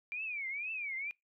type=tone with vibrato; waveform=sine; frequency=2349 Hz; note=D7; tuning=in tune; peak=-36 dBFS; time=0.12-1.11 s; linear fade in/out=0 ms; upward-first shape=triangle; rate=2.1 Hz; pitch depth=230 cents each way; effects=noise-tail reverb RT60 0.2 s tail -25 dB re dry